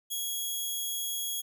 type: tone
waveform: 10% pulse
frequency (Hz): 3322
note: G#7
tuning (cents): 0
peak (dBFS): -23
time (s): 0.1-1.42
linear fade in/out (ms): 20
effects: none